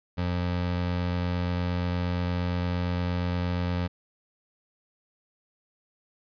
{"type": "tone", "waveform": "25% pulse", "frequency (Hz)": 88.6, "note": "F2", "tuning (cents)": 25, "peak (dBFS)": -22, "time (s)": [0.17, 3.88], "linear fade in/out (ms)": 20, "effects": ["resampled to 11025 Hz"]}